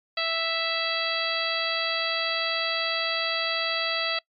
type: harmonic tone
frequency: 659.3 Hz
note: E5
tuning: in tune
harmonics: 1 / 2 / 3 / 4 / 5 / 6 / 7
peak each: -32 / -32 / -32 / -32 / -32 / -32 / -32 dBFS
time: 0.17-4.19 s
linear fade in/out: 5 ms
effects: noise-tail reverb RT60 0.1 s tail -23 dB re dry + MP3 48 kbps